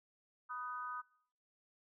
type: tone with amplitude modulation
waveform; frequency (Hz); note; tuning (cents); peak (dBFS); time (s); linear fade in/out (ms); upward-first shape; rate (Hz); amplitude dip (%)
sine; 1244.5; D#6; 0; -36; 0.49-1.02; 20; sine; 258; 100
effects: noise-tail reverb RT60 0.7 s tail -25 dB re dry